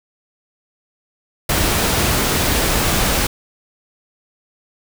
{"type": "noise", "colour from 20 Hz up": "pink", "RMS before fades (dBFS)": -17, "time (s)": [1.49, 3.27], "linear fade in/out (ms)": 5, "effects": []}